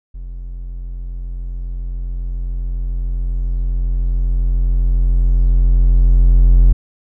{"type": "tone with level ramp", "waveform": "triangle", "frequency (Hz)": 43.65, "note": "F1", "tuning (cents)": 0, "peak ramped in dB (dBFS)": [-24, -3], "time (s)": [0.14, 6.73], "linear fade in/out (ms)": 10, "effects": []}